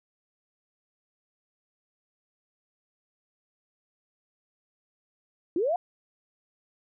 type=linear sweep; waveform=sine; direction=up; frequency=311.1 to 740 Hz; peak=-23 dBFS; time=5.56-5.76 s; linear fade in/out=2 ms; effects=none